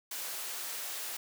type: high-pass noise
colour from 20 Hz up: white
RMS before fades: -39 dBFS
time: 0.11-1.17 s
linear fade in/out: 5 ms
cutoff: 440 Hz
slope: 12 dB/octave
effects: none